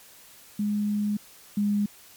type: tone pair in turn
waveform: sine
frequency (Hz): 207.7 / 205.4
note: G#3 / G#3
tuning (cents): 0 / -19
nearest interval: unison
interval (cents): 19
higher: first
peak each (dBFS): -23 / -21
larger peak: second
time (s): 0.59-1.17 / 1.57-1.86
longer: first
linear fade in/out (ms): 5
effects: white hiss -51 dBFS RMS until 2.16 s + MP3 96 kbps